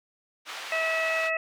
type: band-pass noise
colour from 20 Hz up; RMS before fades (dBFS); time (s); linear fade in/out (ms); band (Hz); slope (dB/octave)
white; -38; 0.45-1.31; 50; 700 to 3200; 12
type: harmonic tone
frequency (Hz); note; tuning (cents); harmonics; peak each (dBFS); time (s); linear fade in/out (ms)
647; E5; -32; 1 / 2 / 3 / 4; -29 / -35 / -29 / -30; 0.72-1.37; 2
effects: none